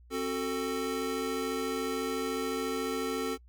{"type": "chord", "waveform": "square", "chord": "F# diminished", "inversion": "second", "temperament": "just", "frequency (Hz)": [266.4, 370, 444], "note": ["C4", "F#4", "A4"], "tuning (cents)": [31, 0, 16], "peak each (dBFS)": [-36, -38, -34], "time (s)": [0.1, 3.38], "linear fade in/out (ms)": 50, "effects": ["noise-tail reverb RT60 0.1 s tail -25 dB re dry", "added 60 Hz sine -53 dBFS peak until 3.48 s"]}